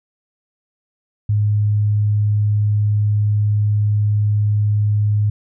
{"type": "tone", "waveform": "sine", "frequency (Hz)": 104.6, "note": "G#2", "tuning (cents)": 13, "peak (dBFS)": -13, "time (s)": [1.29, 5.3], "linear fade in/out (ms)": 5, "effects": []}